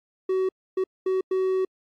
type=tone bursts at uneven times; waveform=triangle; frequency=376.4 Hz; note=F#4; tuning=30 cents sharp; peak=-19 dBFS; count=4; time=0.29-0.49 / 0.77-0.84 / 1.06-1.21 / 1.31-1.65 s; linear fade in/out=5 ms; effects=AAC 64 kbps